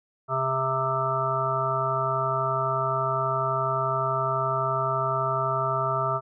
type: harmonic tone with a mistuned harmonic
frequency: 131.8 Hz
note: C3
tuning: 13 cents sharp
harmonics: 1 / 3 / 5 / 7 / 9 / 10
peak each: -31 / -34 / -29 / -33 / -28 / -29 dBFS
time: 0.28-6.21 s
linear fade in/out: 50 ms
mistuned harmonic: 3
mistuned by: +23 cents
effects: none